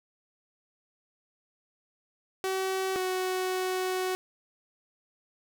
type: tone pair in turn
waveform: sawtooth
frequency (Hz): 380 / 371.1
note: F#4 / F#4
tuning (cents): +46 / +5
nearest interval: unison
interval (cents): 41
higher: first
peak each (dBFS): -24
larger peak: neither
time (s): 2.44-2.96 / 2.96-4.15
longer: second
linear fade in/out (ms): 0
effects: none